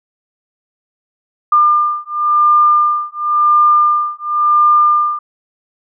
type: beating tone pair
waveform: sine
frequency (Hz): 1200 / 1200.94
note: D6 / D6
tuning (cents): +37 / +38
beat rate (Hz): 0.94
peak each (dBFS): -12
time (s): 1.52-5.19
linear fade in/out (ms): 5
effects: none